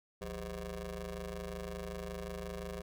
20% pulse ring-modulated tone, 111.7 Hz, A2, 27 cents sharp, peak -32 dBFS, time 0.21-2.82 s, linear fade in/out 10 ms, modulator 292 Hz, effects none

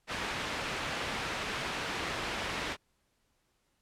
white low-pass noise, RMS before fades -36 dBFS, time 0.07-2.77 s, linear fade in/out 50 ms, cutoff 2600 Hz, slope 12 dB/octave, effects pink hiss -75 dBFS RMS until 3.81 s + low-pass 12000 Hz 12 dB/octave

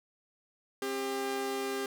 sawtooth tone pair together, 266.4 / 399.1 Hz, C4 / G4, +31 / +31 cents, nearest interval perfect fifth, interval 700 cents, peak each -35 / -29 dBFS, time 0.82-1.86 s, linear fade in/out 2 ms, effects none

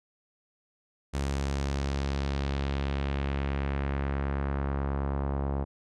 sawtooth tone with low-pass filter sweep, 69.3 Hz, C#2, in tune, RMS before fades -30 dBFS, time 1.13-5.65 s, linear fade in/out 20 ms, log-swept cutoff 8300 to 860 Hz, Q 1.3, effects none

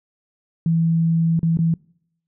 sine tone with dropouts, 164.81 Hz, E3, in tune, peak -15 dBFS, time 0.66-1.74 s, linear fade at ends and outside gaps 2 ms, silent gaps 1.393-1.43 / 1.572-1.589 s, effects noise-tail reverb RT60 0.7 s tail -25 dB re dry

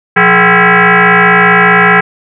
sine tone with frequency modulation, 177.1 Hz, F3, 24 cents sharp, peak -3 dBFS, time 0.16-2.01 s, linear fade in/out 10 ms, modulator 299 Hz, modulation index 6.8, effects none

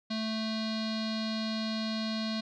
square tone with low-pass filter, 220 Hz, A3, in tune, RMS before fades -33 dBFS, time 0.1-2.41 s, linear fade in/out 10 ms, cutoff 4200 Hz, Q 7.1, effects none

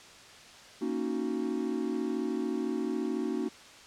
triangle chord, D# minor seventh, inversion second, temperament equal, 233.1 / 277.2 / 311.1 / 370 Hz, A#3 / C#4 / D#4 / F#4, 0 / 0 / 0 / 0 cents, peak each -33 dBFS, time 0.81-3.49 s, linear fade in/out 10 ms, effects white hiss -51 dBFS RMS until 3.86 s + low-pass 6000 Hz 12 dB/octave

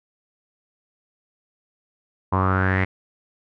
sawtooth tone with low-pass filter sweep, 94.2 Hz, F#2, 32 cents sharp, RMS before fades -20 dBFS, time 2.32-2.85 s, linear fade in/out 10 ms, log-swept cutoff 1000 to 2100 Hz, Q 7, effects none

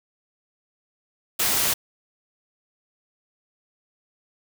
white noise, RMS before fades -22 dBFS, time 1.39-1.74 s, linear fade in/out 10 ms, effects none

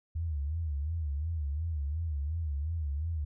sine tone with vibrato, 76.7 Hz, D#2, 24 cents flat, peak -30 dBFS, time 0.15-3.25 s, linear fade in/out 10 ms, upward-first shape sine, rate 2.8 Hz, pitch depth 160 cents each way, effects none

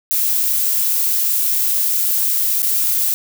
violet noise with dropouts, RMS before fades -17 dBFS, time 0.11-3.14 s, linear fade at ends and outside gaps 0 ms, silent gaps 2.62-2.629 s, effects none

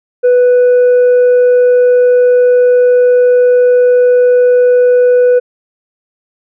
triangle tone with tanh clipping, 494.3 Hz, B4, 1 cent sharp, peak -5 dBFS, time 0.23-5.4 s, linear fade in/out 20 ms, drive 7 dB, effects none

